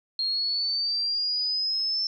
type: linear sweep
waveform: sine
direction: up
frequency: 4225 to 5330 Hz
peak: -24 dBFS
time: 0.19-2.07 s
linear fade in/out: 2 ms
effects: none